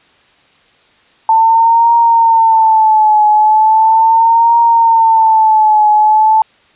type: tone with vibrato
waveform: sine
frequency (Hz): 889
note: A5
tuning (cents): +18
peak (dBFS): -5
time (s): 1.29-6.42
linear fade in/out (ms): 2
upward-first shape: triangle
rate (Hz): 0.38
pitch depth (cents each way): 88
effects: white hiss -49 dBFS RMS until 6.75 s + resampled to 8000 Hz